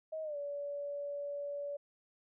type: tone with pitch glide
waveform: sine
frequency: 632 to 572.9 Hz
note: D#5 to D5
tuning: +27 to -43 cents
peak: -37 dBFS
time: 0.12-1.77 s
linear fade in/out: 10 ms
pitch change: -170 cents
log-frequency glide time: 0.23-0.37 s
effects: none